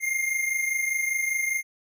square tone pair together, 2113 / 2138 Hz, C7 / C7, +16 / +37 cents, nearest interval unison, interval 21 cents, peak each -26 / -31 dBFS, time 0-1.63 s, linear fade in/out 50 ms, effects none

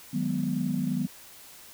sine chord, G# minor seventh, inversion second, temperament equal, 155.56 / 185 / 207.7 / 246.9 Hz, D#3 / F#3 / G#3 / B3, 0 / 0 / 0 / 0 cents, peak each -32 / -30 / -33 / -29 dBFS, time 0.13-1.07 s, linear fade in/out 10 ms, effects tanh soft clip ceiling -16 dBFS + white hiss -49 dBFS RMS until 1.73 s

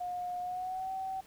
sine tone with pitch glide, 717 to 764 Hz, F5 to G5, +45 to -45 cents, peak -34 dBFS, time 0-1.21 s, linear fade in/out 10 ms, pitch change +110 cents, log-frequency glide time 0.41-0.91 s, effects pink hiss -59 dBFS RMS until 1.26 s

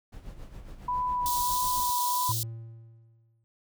brown noise with tremolo, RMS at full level -41 dBFS, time 0.12-1.91 s, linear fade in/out 10 ms, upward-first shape sine, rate 7.3 Hz, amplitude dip 60%
sine tone with vibrato, 987.8 Hz, B5, in tune, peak -26 dBFS, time 0.88-2.32 s, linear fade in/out 5 ms, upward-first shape sine, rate 1.6 Hz, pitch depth 15 cents each way
white high-pass noise, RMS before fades -32 dBFS, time 1.26-2.43 s, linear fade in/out 0 ms, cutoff 3400 Hz, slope 48 dB/octave
triangle tone with exponential decay, 114 Hz, A#2, 38 cents flat, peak -26 dBFS, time 2.29-3.44 s, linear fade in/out 0 ms, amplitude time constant 250 ms
effects none

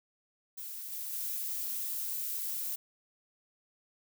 violet noise with level steps, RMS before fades -42 / -39 / -36 dBFS, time 0.57-2.76 s, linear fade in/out 10 ms, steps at 0.91 / 1.12 s, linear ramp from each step 20 ms, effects none

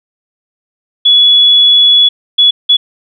sine tone bursts at uneven times, 3396 Hz, G#7, 38 cents sharp, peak -3 dBFS, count 3, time 1.05-2.09 / 2.38-2.51 / 2.69-2.77 s, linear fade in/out 10 ms, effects none

